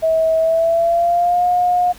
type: tone with pitch glide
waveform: sine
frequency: 645 to 715.7 Hz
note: E5 to F5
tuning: -38 to +42 cents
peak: -12 dBFS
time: 0.02-1.93 s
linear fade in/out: 20 ms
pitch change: +180 cents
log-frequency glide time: 0.38-1.46 s
effects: added 50 Hz sine -46 dBFS peak until 1.98 s + pink hiss -42 dBFS RMS until 1.98 s